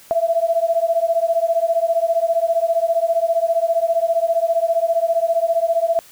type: beating tone pair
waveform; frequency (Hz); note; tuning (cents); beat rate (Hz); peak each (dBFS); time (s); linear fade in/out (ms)
sine; 660 / 675; E5 / E5; +2 / +41; 15; -18; 0.11-5.99; 0
effects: white hiss -46 dBFS RMS until 6.11 s